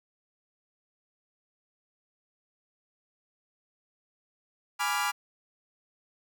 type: chord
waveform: 30% pulse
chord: G# diminished seventh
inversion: none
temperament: equal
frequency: 830.6 / 987.8 / 1174.7 / 1396.9 Hz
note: G#5 / B5 / D6 / F6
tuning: 0 / 0 / 0 / 0 cents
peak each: -30 dBFS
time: 4.79-5.12 s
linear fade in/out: 20 ms
effects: none